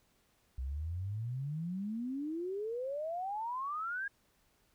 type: exponential sweep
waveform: sine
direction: up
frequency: 62 to 1657 Hz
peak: -35 dBFS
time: 0.58-4.08 s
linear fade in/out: 5 ms
effects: pink hiss -72 dBFS RMS until 4.74 s